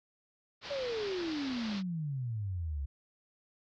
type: low-pass noise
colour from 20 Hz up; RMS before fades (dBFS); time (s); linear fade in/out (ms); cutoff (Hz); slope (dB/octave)
white; -44; 0.61-1.83; 50; 5000; 48
type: exponential sweep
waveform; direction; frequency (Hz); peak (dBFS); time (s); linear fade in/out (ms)
sine; down; 580 to 66.6; -33; 0.7-2.86; 10
effects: none